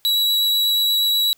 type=tone with vibrato; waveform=45% pulse; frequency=3905 Hz; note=B7; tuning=20 cents flat; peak=-15 dBFS; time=0.05-1.33 s; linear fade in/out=0 ms; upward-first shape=triangle; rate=8.3 Hz; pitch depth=8 cents each way; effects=white hiss -60 dBFS RMS until 1.37 s